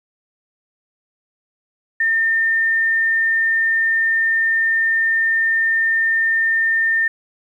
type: tone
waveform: sine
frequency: 1810 Hz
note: A6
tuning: 48 cents sharp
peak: -14 dBFS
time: 2-7.08 s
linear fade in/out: 5 ms
effects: 9-bit